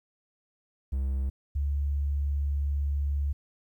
triangle / sine tone pair in turn, 66.8 / 71.18 Hz, C2 / C#2, +36 / +46 cents, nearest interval minor second, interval 110 cents, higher second, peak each -24 / -25 dBFS, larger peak first, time 0.92-1.3 / 1.55-3.33 s, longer second, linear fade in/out 10 ms, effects 11-bit

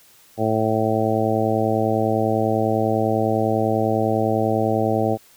harmonic tone, 110 Hz, A2, in tune, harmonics 1 / 2 / 3 / 4 / 5 / 6 / 7, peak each -25 / -25 / -25 / -25 / -25 / -25 / -25 dBFS, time 0.37-5.18 s, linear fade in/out 50 ms, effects white hiss -52 dBFS RMS until 5.36 s

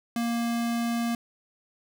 square tone, 234.1 Hz, A#3, 8 cents sharp, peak -26 dBFS, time 0.16-1.15 s, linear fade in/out 2 ms, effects none

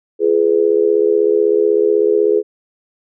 sine tone with amplitude modulation, 420.4 Hz, G#4, 21 cents sharp, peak -6 dBFS, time 0.19-2.43 s, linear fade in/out 50 ms, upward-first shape sine, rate 76.1 Hz, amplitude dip 95%, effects none

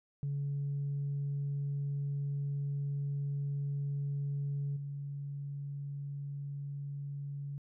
sine tone with level steps, 141.5 Hz, C#3, 36 cents sharp, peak -31 / -37 dBFS, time 0.23-7.58 s, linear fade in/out 0 ms, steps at 4.76 s, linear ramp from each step 10 ms, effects tanh soft clip ceiling -29 dBFS

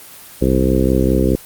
harmonic tone with a mistuned harmonic, 64.9 Hz, C2, 13 cents flat, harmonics 1 / 2 / 3 / 4 / 5 / 6 / 7 / 8, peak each -18 / -21 / -19 / -19 / -19 / -20 / -23 / -22 dBFS, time 0.41-1.36 s, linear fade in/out 10 ms, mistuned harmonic 1, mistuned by -52 cents, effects white hiss -38 dBFS RMS until 1.45 s + Opus 24 kbps

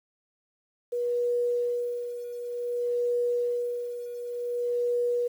sine tone with tremolo, 483.2 Hz, B4, 38 cents flat, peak -23 dBFS, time 0.92-5.28 s, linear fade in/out 10 ms, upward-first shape sine, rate 0.55 Hz, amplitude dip 70%, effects 9-bit

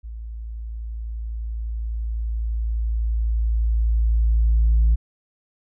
sine tone with level ramp, 55.9 Hz, A1, 28 cents sharp, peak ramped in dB -31 to -11 dBFS, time 0.03-4.96 s, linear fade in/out 20 ms, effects tanh soft clip ceiling -11 dBFS

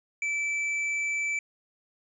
sine tone with tanh clipping, 2318 Hz, D7, 23 cents flat, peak -28 dBFS, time 0.22-1.39 s, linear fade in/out 2 ms, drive 8 dB, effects resampled to 22050 Hz

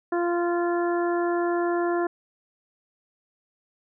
harmonic tone, 346.5 Hz, F4, 14 cents flat, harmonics 1 / 2 / 3 / 4 / 5, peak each -23 / -29 / -33 / -35 / -37 dBFS, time 0.12-2.07 s, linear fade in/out 5 ms, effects none

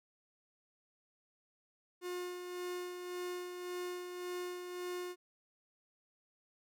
45% pulse tone with tremolo, 358.3 Hz, F4, 44 cents sharp, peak -38 dBFS, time 2.01-5.16 s, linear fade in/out 50 ms, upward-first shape sine, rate 1.8 Hz, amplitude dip 45%, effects none

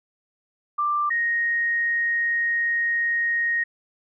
sine tone pair in turn, 1182 / 1868.7 Hz, D6 / A#6, +11 / +4 cents, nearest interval minor sixth, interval 793 cents, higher second, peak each -20 dBFS, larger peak neither, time 0.78-1.1 / 1.1-3.64 s, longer second, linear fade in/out 10 ms, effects none

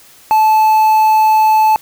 triangle tone with quantisation, 870 Hz, A5, 20 cents flat, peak -5 dBFS, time 0.31-1.76 s, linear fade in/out 0 ms, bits 5, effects white hiss -43 dBFS RMS until 1.81 s

